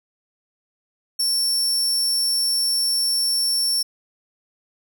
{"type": "tone", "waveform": "sawtooth", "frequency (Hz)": 5440, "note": "F8", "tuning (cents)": -46, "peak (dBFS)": -16, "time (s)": [1.19, 3.83], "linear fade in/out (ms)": 10, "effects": []}